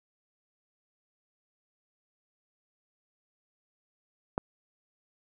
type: click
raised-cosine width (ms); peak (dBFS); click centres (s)
1; -14; 4.379
effects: none